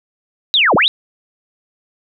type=linear two-way sweep; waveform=sine; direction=down then up; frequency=3985 to 130 to 3985 Hz; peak=-9 dBFS; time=0.54-0.88 s; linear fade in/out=0 ms; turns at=0.75 s; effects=none